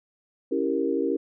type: chord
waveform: sine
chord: C# diminished seventh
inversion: none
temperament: equal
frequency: 277.2 / 329.6 / 392 / 466.2 Hz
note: C#4 / E4 / G4 / Bb4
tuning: 0 / 0 / 0 / 0 cents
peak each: -28 dBFS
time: 0.51-1.17 s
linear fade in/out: 10 ms
effects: none